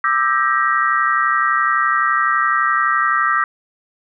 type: chord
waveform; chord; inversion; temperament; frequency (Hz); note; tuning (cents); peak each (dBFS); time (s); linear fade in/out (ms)
sine; E half-diminished seventh; third; just; 1186.7 / 1318.5 / 1582.2 / 1898.7; D6 / E6 / G6 / Bb6; +18 / 0 / +16 / +31; -18 / -18 / -22 / -20; 0.04-3.44; 2
effects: none